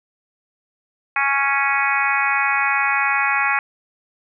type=harmonic tone; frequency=277.2 Hz; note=C#4; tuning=in tune; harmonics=3 / 4 / 5 / 6 / 7 / 8 / 9; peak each=-24 / -24 / -24 / -24 / -24 / -24 / -24 dBFS; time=1.16-3.59 s; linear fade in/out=2 ms; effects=none